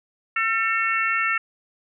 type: harmonic tone with a mistuned harmonic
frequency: 450.3 Hz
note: A4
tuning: 40 cents sharp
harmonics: 3 / 4 / 5 / 6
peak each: -24 / -25 / -26 / -27 dBFS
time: 0.36-1.38 s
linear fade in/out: 5 ms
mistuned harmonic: 5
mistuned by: -34 cents
effects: none